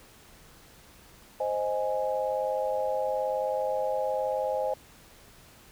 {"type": "chord", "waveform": "sine", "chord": "Ab major", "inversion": "first", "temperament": "equal", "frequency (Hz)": [523.3, 622.3, 830.6], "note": ["C5", "Eb5", "Ab5"], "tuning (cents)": [0, 0, 0], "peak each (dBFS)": [-29, -31, -32], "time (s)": [1.4, 4.74], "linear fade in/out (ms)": 5, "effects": ["pink hiss -54 dBFS RMS until 5.71 s"]}